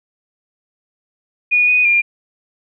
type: tone with pitch steps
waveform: sine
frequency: 2455 / 2483 / 2399 Hz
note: D#7 / D#7 / D7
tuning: -24 / -4 / +36 cents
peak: -10 dBFS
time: 1.51-2.02 s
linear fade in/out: 20 ms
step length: 170 ms
effects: none